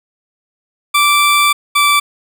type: tone pair in turn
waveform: 20% pulse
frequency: 1169 / 1163.3 Hz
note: D6 / D6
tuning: -8 / -17 cents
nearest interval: unison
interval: 9 cents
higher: first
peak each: -4 dBFS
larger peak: neither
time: 0.94-1.53 / 1.75-2 s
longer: first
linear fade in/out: 10 ms
effects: none